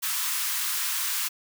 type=high-pass noise; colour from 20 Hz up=white; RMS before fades=-28 dBFS; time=0.02-1.29 s; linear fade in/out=20 ms; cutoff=960 Hz; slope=48 dB/octave; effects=none